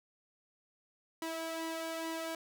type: tone with flanger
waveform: sawtooth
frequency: 326.1 Hz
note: E4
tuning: 19 cents flat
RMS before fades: -39 dBFS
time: 1.22-2.35 s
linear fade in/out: 2 ms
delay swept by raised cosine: 1 to 1.79 ms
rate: 2.3 Hz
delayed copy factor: +0.6
effects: none